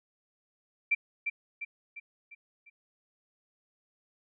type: tone with echo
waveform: sine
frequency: 2349 Hz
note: D7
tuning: in tune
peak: -22 dBFS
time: 0.91-0.95 s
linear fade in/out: 10 ms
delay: 350 ms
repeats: 5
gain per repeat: -6 dB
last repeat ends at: 2.7 s
effects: none